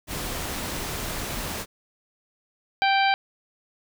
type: noise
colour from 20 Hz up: pink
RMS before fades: -31 dBFS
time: 0.07-1.66 s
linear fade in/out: 50 ms
type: harmonic tone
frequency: 783 Hz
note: G5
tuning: 2 cents flat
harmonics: 1 / 2 / 3 / 4 / 5 / 6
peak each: -20 / -26 / -26 / -30 / -33 / -34 dBFS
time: 2.82-3.14 s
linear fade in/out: 0 ms
effects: none